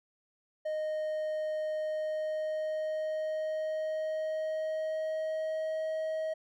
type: tone with pitch glide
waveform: triangle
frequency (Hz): 619 to 632.7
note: D#5 to D#5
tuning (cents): -9 to +29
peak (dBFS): -29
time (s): 0.65-6.34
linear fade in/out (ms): 10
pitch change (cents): +38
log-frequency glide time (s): 1.75-5.88
effects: none